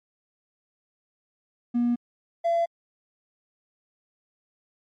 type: tone pair in turn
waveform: triangle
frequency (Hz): 240 / 677.6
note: B3 / E5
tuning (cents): -49 / +48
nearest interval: octave + tritone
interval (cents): 1797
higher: second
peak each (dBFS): -17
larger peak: neither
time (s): 1.74-1.96 / 2.44-2.66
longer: neither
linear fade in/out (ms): 20
effects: tanh soft clip ceiling -16 dBFS + MP3 48 kbps